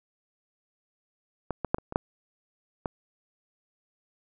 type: clicks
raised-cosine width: 1 ms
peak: -15 / -15 / -8 / -24 / -22 / -8 / -15 dBFS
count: 7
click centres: 1.507 / 1.647 / 1.745 / 1.784 / 1.924 / 1.959 / 2.858 s
effects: none

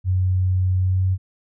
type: tone with pitch glide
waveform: sine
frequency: 92.5 to 93.74 Hz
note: F#2 to F#2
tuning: 0 to +23 cents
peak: -16 dBFS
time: 0.04-1.18 s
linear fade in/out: 50 ms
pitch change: +23 cents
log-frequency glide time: 0.79-1.06 s
effects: none

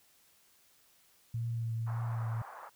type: tone with vibrato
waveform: sine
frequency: 115 Hz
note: A#2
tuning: 23 cents flat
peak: -32 dBFS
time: 1.34-2.42 s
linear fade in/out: 5 ms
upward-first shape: triangle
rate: 1.8 Hz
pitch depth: 28 cents each way
type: band-pass noise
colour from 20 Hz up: pink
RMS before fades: -48 dBFS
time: 1.86-2.7 s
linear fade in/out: 20 ms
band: 740 to 1300 Hz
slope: 24 dB/octave
effects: white hiss -66 dBFS RMS until 2.75 s

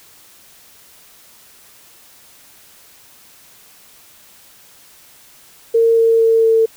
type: tone with pitch steps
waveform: sine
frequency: 457.6 / 455 / 452.3 / 449.7 Hz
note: A#4 / A#4 / A4 / A4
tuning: -32 / -42 / +48 / +38 cents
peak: -9 dBFS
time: 5.74-6.66 s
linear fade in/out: 10 ms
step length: 230 ms
effects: white hiss -46 dBFS RMS until 6.76 s

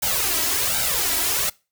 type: noise with flanger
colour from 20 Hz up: white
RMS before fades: -22 dBFS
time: 0.02-1.5 s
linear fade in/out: 10 ms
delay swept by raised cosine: 1.3 to 3.1 ms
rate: 1.3 Hz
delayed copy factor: +0.85
effects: noise-tail reverb RT60 0.3 s tail -24 dB re dry

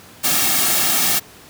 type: noise with comb filter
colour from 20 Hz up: white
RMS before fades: -17 dBFS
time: 0.23-1.2 s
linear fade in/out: 20 ms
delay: 2 ms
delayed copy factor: -0.6
effects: pink hiss -43 dBFS RMS until 1.49 s + high-pass 80 Hz 12 dB/octave

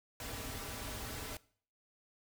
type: noise with comb filter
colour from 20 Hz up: pink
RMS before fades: -43 dBFS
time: 0.2-1.37 s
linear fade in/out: 2 ms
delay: 5.6 ms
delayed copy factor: -0.65
effects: noise-tail reverb RT60 0.5 s tail -20 dB re dry

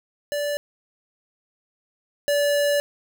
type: tone pair in turn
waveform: square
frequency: 582 / 577.6 Hz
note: D5 / D5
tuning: -16 / -29 cents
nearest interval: unison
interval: 13 cents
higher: first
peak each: -24 / -19 dBFS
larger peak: second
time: 0.32-0.57 / 2.28-2.8 s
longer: second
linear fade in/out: 0 ms
effects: none

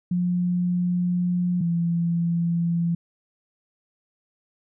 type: tone pair in turn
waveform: sine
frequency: 177.7 / 169.71 Hz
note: F3 / F3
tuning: +30 / -49 cents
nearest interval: minor second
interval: 79 cents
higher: first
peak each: -20 dBFS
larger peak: neither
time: 0.11-1.61 / 1.61-2.95 s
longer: first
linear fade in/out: 5 ms
effects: none

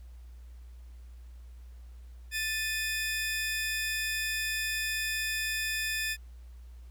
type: tone pair together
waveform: sawtooth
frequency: 1763.4 / 2489 Hz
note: A6 / D#7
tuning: +3 / 0 cents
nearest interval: tritone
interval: 597 cents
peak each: -29 / -30 dBFS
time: 2.31-6.17 s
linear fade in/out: 50 ms
effects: added 60 Hz sine -45 dBFS peak until 6.9 s + pink hiss -67 dBFS RMS until 6.9 s

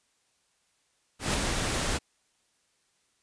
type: noise with ADSR envelope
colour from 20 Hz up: pink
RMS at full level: -25 dBFS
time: 1.19-1.99 s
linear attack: 150 ms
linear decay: 4 ms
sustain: -4 dB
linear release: 24 ms
effects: white hiss -71 dBFS RMS until 3.22 s + resampled to 22050 Hz

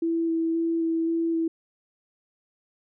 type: tone with vibrato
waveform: sine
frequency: 329.6 Hz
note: E4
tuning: in tune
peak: -22 dBFS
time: 0.02-1.48 s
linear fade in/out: 5 ms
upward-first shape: square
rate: 1.9 Hz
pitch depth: 10 cents each way
effects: none

